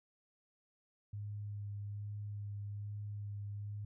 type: tone with vibrato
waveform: sine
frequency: 102.8 Hz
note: G#2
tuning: 17 cents flat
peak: -40 dBFS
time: 1.13-3.85 s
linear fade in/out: 5 ms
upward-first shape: sine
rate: 1.2 Hz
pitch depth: 14 cents each way
effects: none